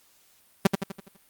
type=tone with echo; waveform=sawtooth; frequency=194.8 Hz; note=G3; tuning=11 cents flat; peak=-10 dBFS; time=0.65-0.67 s; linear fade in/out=5 ms; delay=83 ms; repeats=6; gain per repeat=-6 dB; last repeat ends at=1.168 s; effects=white hiss -61 dBFS RMS until 1.29 s + Opus 48 kbps